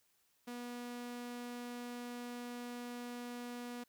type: tone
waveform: sawtooth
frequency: 242.5 Hz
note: B3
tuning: 31 cents flat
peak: -39 dBFS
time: 0.47-3.84 s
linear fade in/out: 10 ms
effects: white hiss -75 dBFS RMS until 3.88 s